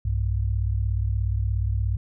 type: tone pair together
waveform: sine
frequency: 62.7 / 99.6 Hz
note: B1 / G2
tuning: +27 / +28 cents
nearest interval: minor sixth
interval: 801 cents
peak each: -24 / -24 dBFS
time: 0.05-1.97 s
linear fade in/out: 5 ms
effects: none